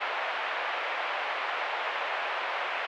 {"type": "band-pass noise", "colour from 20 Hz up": "pink", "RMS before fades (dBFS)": -32, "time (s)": [0, 2.87], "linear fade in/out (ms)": 20, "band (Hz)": [610, 2800], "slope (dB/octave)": 24, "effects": []}